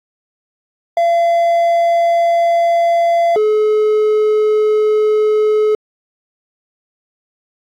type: tone pair in turn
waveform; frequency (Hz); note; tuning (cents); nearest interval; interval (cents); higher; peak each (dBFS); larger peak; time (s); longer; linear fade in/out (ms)
triangle; 681 / 427.6; F5 / A4; -44 / -49; minor sixth; 805; first; -8; neither; 0.97-3.36 / 3.36-5.75; neither; 2
effects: AAC 64 kbps